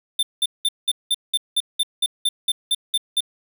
square tone bursts, 3569 Hz, A7, 24 cents sharp, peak -17 dBFS, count 14, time 0.19-3.206 s, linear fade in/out 5 ms, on 39 ms, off 190 ms, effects 9-bit

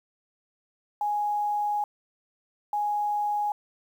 sine tone pair in turn, 830.6 / 830.6 Hz, G#5 / G#5, 0 / 0 cents, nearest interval unison, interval 0 cents, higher neither, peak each -24 dBFS, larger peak neither, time 1.01-1.84 / 2.73-3.52 s, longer first, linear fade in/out 2 ms, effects 9-bit

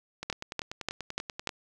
two click trains, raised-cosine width 0.2 ms, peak -19 / -12 dBFS, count 14 / 5, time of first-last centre 0.23-1.492 / 0.3-1.473 s, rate 10.3 / 3.41 Hz, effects none

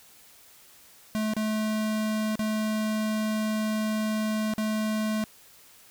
square tone with dropouts, 216 Hz, A3, 32 cents flat, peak -26 dBFS, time 1.15-5.24 s, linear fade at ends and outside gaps 0 ms, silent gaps 1.336-1.366 / 2.355-2.393 / 4.537-4.581 s, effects white hiss -54 dBFS RMS until 5.9 s

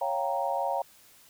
sine chord, G half-diminished seventh, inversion second, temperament equal, 554.4 / 698.5 / 784 / 932.3 Hz, Db5 / F5 / G5 / Bb5, 0 / 0 / 0 / 0 cents, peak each -32 dBFS, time 0.01-0.82 s, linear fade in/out 5 ms, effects white hiss -57 dBFS RMS until 1.29 s

